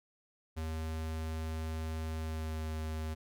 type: tone with pitch glide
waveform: square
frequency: 79.7 to 78.74 Hz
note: D#2 to D#2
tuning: +42 to +21 cents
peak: -36 dBFS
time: 0.56-3.15 s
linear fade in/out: 20 ms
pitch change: -21 cents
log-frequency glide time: 2.17-2.65 s
effects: none